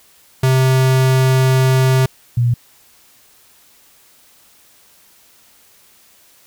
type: tone pair in turn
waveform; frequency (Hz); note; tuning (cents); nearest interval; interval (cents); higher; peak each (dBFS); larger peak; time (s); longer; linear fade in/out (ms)
square / sine; 130.81 / 120.02; C3 / B2; 0 / -49; minor second; 149; first; -11; neither; 0.43-2.06 / 2.37-2.54; first; 5
effects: white hiss -50 dBFS RMS until 6.46 s